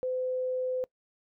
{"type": "tone", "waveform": "sine", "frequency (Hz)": 510, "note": "C5", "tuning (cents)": -44, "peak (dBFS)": -28, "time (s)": [0.03, 0.84], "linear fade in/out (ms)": 0, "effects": ["noise-tail reverb RT60 0.1 s tail -23 dB re dry"]}